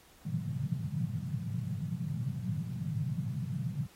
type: band-pass noise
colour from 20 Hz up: pink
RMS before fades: -35 dBFS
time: 0.25-3.87 s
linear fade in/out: 5 ms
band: 110 to 180 Hz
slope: 48 dB/octave
effects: pink hiss -60 dBFS RMS until 3.95 s + AAC 48 kbps